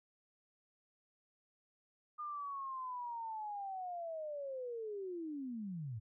sine linear sweep, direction down, 1218 to 101.2 Hz, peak -40 dBFS, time 2.18-6 s, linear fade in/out 20 ms, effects none

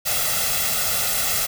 white noise with comb filter, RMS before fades -22 dBFS, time 0.05-1.47 s, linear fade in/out 20 ms, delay 1.5 ms, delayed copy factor +0.8, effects none

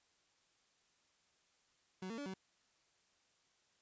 30% pulse tone with pitch steps, 186.4 / 227.4 / 286.8 / 189.3 Hz, F#3 / A#3 / D4 / F#3, +13 / -43 / -41 / +40 cents, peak -40 dBFS, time 2.02-2.34 s, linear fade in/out 5 ms, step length 80 ms, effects white hiss -75 dBFS RMS until 3.81 s + resampled to 16000 Hz

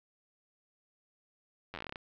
slowing click train, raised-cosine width 0.3 ms, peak -24 dBFS, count 12, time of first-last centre 1.74-1.958 s, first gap 10 ms, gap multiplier 1.13, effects low-pass 4000 Hz 12 dB/octave + 11-bit

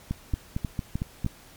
two click trains, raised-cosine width 5 ms, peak -15 / -15 dBFS, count 6 / 4, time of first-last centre 0.11-1.246 / 0.34-1.263 s, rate 4.4 / 3.25 Hz, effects pink hiss -51 dBFS RMS until 1.56 s + MP3 96 kbps

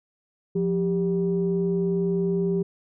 sine tone pair together, 175.77 / 394.6 Hz, F3 / G4, +11 / +11 cents, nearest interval octave + major second, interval 1400 cents, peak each -23 dBFS, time 0.55-2.63 s, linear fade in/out 10 ms, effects tanh soft clip ceiling -14 dBFS

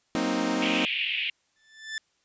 sawtooth chord, C half-diminished seventh, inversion second, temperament equal with one note detuned, 185 / 230.9 / 261.6 / 311.1 Hz, Gb3 / Bb3 / C4 / Eb4, 0 / -16 / 0 / 0 cents, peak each -31 / -27 / -25 / -25 dBFS, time 0.15-0.85 s, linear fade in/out 0 ms
white band-pass noise, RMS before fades -29 dBFS, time 0.62-1.3 s, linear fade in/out 2 ms, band 2300 to 3000 Hz, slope 48 dB/octave
sawtooth tone with exponential growth, 1760 Hz, A6, in tune, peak -25 dBFS, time 1.56-1.98 s, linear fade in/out 1 ms, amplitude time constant 91 ms
effects white hiss -70 dBFS RMS until 2.24 s + resampled to 16000 Hz

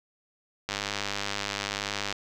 click train, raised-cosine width 0.2 ms, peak -12 dBFS, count 146, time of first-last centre 0.69-2.126 s, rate 101 Hz, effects none

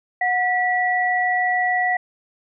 sine tone pair together, 730 / 1948.9 Hz, F#5 / B6, -24 / -23 cents, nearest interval octave + perfect fourth, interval 1701 cents, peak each -20 dBFS, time 0.21-1.97 s, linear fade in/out 5 ms, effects none

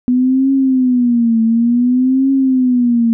sine tone with vibrato, 246.9 Hz, B3, in tune, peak -9 dBFS, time 0.08-3.13 s, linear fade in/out 0 ms, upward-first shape triangle, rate 0.56 Hz, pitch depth 170 cents each way, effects none

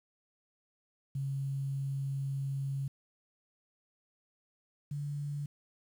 sine tone pair in turn, 137.1 / 144.66 Hz, C#3 / D3, -19 / -26 cents, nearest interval minor second, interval 93 cents, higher second, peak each -32 / -34 dBFS, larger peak first, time 1.15-2.88 / 4.91-5.46 s, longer first, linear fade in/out 5 ms, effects 10-bit

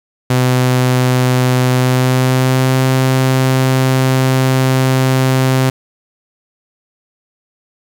sawtooth tone with pitch glide, 127 to 130.8 Hz, B2 to C3, +49 to 0 cents, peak -6 dBFS, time 0.3-5.7 s, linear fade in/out 5 ms, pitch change +51 cents, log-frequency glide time 1.72-2.83 s, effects 7-bit

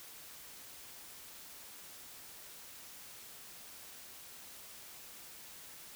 silence, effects white hiss -52 dBFS RMS until 5.95 s

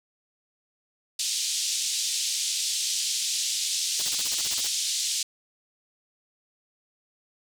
white band-pass noise, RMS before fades -28 dBFS, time 1.19-5.23 s, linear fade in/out 5 ms, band 3200 to 7900 Hz, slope 24 dB/octave
white noise bursts, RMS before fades -35 dBFS, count 11, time 3.99-4.672 s, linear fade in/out 2 ms, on 32 ms, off 33 ms
effects none

